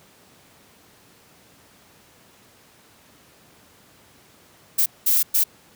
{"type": "noise bursts at uneven times", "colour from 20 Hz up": "violet", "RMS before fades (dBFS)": -18, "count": 3, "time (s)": [[4.78, 4.86], [5.06, 5.23], [5.34, 5.44]], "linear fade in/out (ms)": 10, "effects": ["pink hiss -53 dBFS RMS until 5.75 s", "high-pass 100 Hz 12 dB/octave"]}